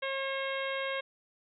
harmonic tone, 540 Hz, C#5, 45 cents flat, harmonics 1 / 2 / 3 / 4 / 5 / 6 / 7, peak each -35 / -40 / -39 / -39 / -43 / -43 / -46 dBFS, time 0.02-1.01 s, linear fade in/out 10 ms, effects none

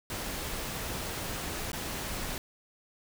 pink noise with dropouts, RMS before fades -36 dBFS, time 0.1-2.38 s, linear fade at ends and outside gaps 1 ms, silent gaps 1.718-1.731 s, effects none

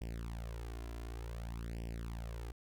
sawtooth tone with flanger, 57.2 Hz, A#1, 32 cents flat, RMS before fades -43 dBFS, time 0.01-2.52 s, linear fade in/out 5 ms, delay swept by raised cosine 0.37 to 2.97 ms, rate 0.55 Hz, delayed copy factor +0.95, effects none

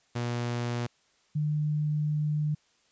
sawtooth / sine tone pair in turn, 120 / 150.59 Hz, B2 / D3, -49 / +44 cents, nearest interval major third, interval 393 cents, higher second, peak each -25 dBFS, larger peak neither, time 0.15-0.87 / 1.35-2.55 s, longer second, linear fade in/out 10 ms, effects white hiss -67 dBFS RMS until 2.91 s + resampled to 16000 Hz

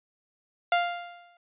sawtooth tone with exponential decay, 698.5 Hz, F5, in tune, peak -15 dBFS, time 0.72-1.37 s, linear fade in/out 2 ms, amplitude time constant 140 ms, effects resampled to 8000 Hz

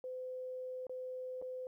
sine tone with dropouts, 510 Hz, C5, 44 cents flat, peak -40 dBFS, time 0.04-1.67 s, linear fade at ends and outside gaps 1 ms, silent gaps 0.868-0.895 / 1.416-1.423 s, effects 13-bit

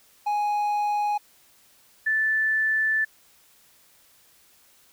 triangle / sine tone pair in turn, 830.6 / 1755.9 Hz, G#5 / A6, 0 / -4 cents, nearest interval octave + minor second, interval 1296 cents, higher second, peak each -20 dBFS, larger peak neither, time 0.26-1.18 / 2.06-3.05 s, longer second, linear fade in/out 10 ms, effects white hiss -58 dBFS RMS until 4.92 s

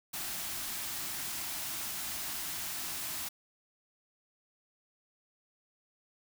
white band-stop noise, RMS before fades -38 dBFS, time 0.13-3.29 s, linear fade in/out 10 ms, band 390 to 600 Hz, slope 96 dB/octave, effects none

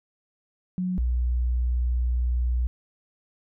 sine tone pair in turn, 182.6 / 60.94 Hz, F#3 / B1, -23 / -22 cents, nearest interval octave + perfect fifth, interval 1899 cents, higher first, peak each -24 / -21 dBFS, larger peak second, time 0.78-0.98 / 0.98-2.67 s, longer second, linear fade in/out 0 ms, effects none

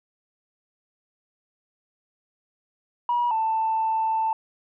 sine tone pair in turn, 962 / 886.9 Hz, B5 / A5, -46 / +14 cents, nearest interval minor second, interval 140 cents, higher first, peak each -19 / -20 dBFS, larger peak first, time 3.09-3.31 / 3.31-4.33 s, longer second, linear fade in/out 2 ms, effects tanh soft clip ceiling -16 dBFS

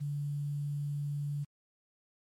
sine tone with quantisation, 144.6 Hz, D3, 27 cents flat, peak -32 dBFS, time 0-1.45 s, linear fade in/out 20 ms, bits 10, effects MP3 64 kbps

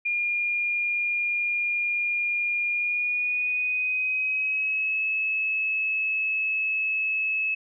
sine tone with pitch glide, 2417 to 2590 Hz, D7 to E7, +49 to -31 cents, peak -23 dBFS, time 0.05-7.55 s, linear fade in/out 10 ms, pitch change +120 cents, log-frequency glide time 2.7-5.02 s, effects none

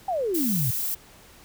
sine exponential sweep, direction down, 797 to 112.7 Hz, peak -23 dBFS, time 0.08-0.71 s, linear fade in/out 5 ms
violet noise, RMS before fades -28 dBFS, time 0.34-0.95 s, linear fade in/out 10 ms
effects pink hiss -51 dBFS RMS until 1.44 s

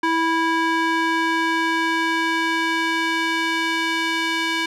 square tone with band-pass filter sweep, 327.8 Hz, E4, 10 cents flat, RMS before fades -21 dBFS, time 0.03-4.66 s, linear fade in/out 5 ms, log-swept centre 1300 to 2500 Hz, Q 1.1, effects none

